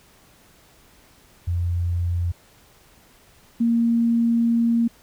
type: tone pair in turn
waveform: sine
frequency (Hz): 86.9 / 232.6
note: F2 / A#3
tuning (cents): -8 / -4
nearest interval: octave + perfect fourth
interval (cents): 1704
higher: second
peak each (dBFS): -20 / -16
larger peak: second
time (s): 1.47-2.32 / 3.6-4.88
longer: second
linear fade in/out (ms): 10
effects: pink hiss -54 dBFS RMS until 5.02 s